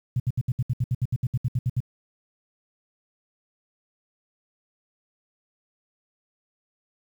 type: tone bursts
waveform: sine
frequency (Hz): 123.47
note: B2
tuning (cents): 0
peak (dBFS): -20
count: 16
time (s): 0.16-1.804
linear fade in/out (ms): 5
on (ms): 39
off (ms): 68
effects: 9-bit